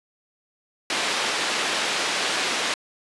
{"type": "band-pass noise", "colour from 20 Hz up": "white", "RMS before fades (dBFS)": -25, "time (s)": [0.9, 2.74], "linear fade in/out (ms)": 2, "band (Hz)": [290, 4000], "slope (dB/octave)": 12, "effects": ["resampled to 24000 Hz"]}